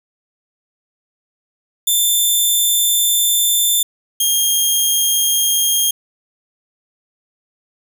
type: tone pair in turn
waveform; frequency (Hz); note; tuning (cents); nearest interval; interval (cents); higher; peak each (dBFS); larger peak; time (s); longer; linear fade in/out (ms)
10% pulse; 3550 / 3231; A7 / G#7; +15 / -48; major second; 163; first; -5; neither; 1.87-3.83 / 4.2-5.91; first; 5
effects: none